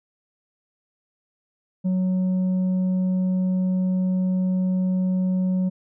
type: tone with tanh clipping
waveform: sine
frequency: 185 Hz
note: F#3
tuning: in tune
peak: -20 dBFS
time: 1.84-5.7 s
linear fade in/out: 20 ms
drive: 4 dB
effects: none